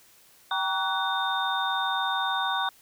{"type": "tone cluster", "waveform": "sine", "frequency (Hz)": [775, 942, 1137, 1486, 3644], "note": ["G5", "A#5", "C#6", "F#6", "A#7"], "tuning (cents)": [-20, 18, 44, 7, -40], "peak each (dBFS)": -31, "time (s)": [0.51, 2.69], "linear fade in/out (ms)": 2, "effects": ["white hiss -57 dBFS RMS until 2.81 s"]}